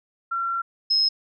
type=tone pair in turn; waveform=sine; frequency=1364 / 5150 Hz; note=F6 / E8; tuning=-41 / -41 cents; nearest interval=octave + major seventh; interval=2300 cents; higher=second; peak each=-23 / -17 dBFS; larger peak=second; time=0.31-0.62 / 0.9-1.09 s; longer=first; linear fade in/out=10 ms; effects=none